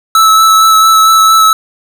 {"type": "tone with vibrato", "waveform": "square", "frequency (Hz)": 1308, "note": "E6", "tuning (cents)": -14, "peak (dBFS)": -4, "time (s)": [0.15, 1.53], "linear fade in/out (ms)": 2, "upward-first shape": "sine", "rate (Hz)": 4.4, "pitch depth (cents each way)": 12, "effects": []}